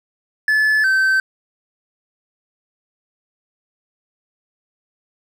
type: tone pair in turn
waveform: triangle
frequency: 1729 / 1545.3 Hz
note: A6 / G6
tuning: -31 / -25 cents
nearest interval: major second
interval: 194 cents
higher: first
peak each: -11 dBFS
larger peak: neither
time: 0.48-0.84 / 0.84-1.2 s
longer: neither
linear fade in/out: 2 ms
effects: none